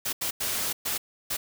white noise bursts at uneven times, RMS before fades -29 dBFS, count 5, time 0.05-0.13 / 0.21-0.31 / 0.4-0.73 / 0.85-0.98 / 1.3-1.37 s, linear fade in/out 10 ms, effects none

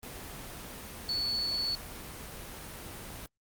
sine tone in noise, 4435 Hz, C#8, in tune, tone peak -29 dBFS, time 1.09-1.75 s, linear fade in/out 0 ms, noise pink, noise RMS -43 dBFS, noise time 0.03-3.26 s, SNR +11 dB, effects Opus 24 kbps

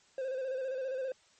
triangle tone with vibrato, 523.3 Hz, C5, in tune, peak -31 dBFS, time 0.18-1.12 s, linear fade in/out 2 ms, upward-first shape square, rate 15 Hz, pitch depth 43 cents each way, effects white hiss -65 dBFS RMS until 1.39 s + MP3 32 kbps

